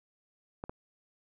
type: clicks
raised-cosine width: 1 ms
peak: -24 dBFS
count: 2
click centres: 0.639 / 0.695 s
effects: none